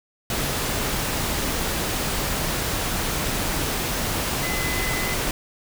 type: tone in noise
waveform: sine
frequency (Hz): 2026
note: B6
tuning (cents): +44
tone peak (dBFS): -29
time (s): 4.43-5.14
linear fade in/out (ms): 2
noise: pink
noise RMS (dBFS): -25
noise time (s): 0.3-5.31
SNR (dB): -7
effects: none